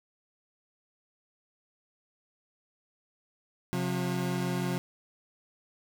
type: tone pair together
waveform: 30% pulse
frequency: 133.77 / 179.8 Hz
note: C3 / F#3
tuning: +39 / -49 cents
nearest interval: perfect fourth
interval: 512 cents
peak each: -30 / -28 dBFS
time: 3.73-4.78 s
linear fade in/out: 0 ms
effects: none